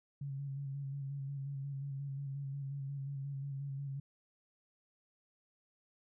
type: tone with vibrato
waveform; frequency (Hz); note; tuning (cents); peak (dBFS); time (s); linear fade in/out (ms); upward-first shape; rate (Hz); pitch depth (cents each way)
sine; 138.59; C#3; 0; -38; 0.21-4; 5; square; 5.6; 28
effects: none